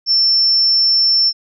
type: tone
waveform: sine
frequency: 5380 Hz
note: E8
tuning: 34 cents sharp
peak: -10 dBFS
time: 0.06-1.33 s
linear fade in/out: 50 ms
effects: none

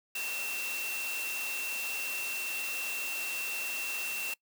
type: tone in noise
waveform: sine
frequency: 2700 Hz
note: E7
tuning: 41 cents sharp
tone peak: -35 dBFS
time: 0.15-4.34 s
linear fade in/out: 5 ms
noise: white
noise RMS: -39 dBFS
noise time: 0.15-4.34 s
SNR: +1 dB
effects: noise-tail reverb RT60 0.1 s tail -23 dB re dry + high-pass 300 Hz 12 dB/octave

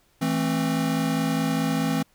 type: chord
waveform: square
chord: A minor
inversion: second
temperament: equal with one note detuned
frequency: 164.81 / 220 / 264.7 Hz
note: E3 / A3 / C4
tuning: 0 / 0 / +20 cents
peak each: -27 / -29 / -26 dBFS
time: 0.21-2.03 s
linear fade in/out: 10 ms
effects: pink hiss -63 dBFS RMS until 2.14 s

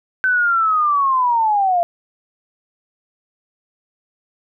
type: linear sweep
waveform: sine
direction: down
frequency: 1532 to 677 Hz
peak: -13 dBFS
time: 0.24-1.83 s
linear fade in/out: 0 ms
effects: none

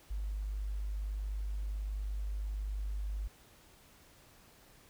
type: tone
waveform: sine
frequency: 50.7 Hz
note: G#1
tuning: 41 cents flat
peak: -34 dBFS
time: 0.1-3.28 s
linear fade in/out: 10 ms
effects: pink hiss -61 dBFS RMS until 4.89 s

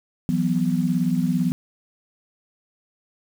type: chord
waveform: sine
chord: E suspended second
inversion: none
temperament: equal with one note detuned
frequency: 167.21 / 185 / 246.9 Hz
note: E3 / F#3 / B3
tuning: +25 / 0 / 0 cents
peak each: -23 dBFS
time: 0.29-1.52 s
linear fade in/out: 0 ms
effects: 7-bit

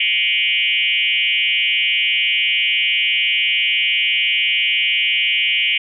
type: tone with frequency modulation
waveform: sine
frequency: 2637 Hz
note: E7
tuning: in tune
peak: -14 dBFS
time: 0-5.78 s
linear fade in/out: 5 ms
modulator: 180 Hz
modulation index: 2.8
effects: none

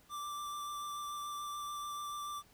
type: tone with vibrato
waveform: square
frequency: 1174.7 Hz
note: D6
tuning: in tune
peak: -40 dBFS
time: 0.09-2.43 s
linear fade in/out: 50 ms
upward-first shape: sine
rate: 6.9 Hz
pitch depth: 12 cents each way
effects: pink hiss -65 dBFS RMS until 2.53 s

